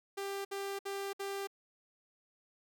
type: tone bursts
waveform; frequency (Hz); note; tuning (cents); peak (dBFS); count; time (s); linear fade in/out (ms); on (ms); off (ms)
sawtooth; 395.5; G4; +15; -33; 4; 0.17-1.473; 10; 280; 61
effects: none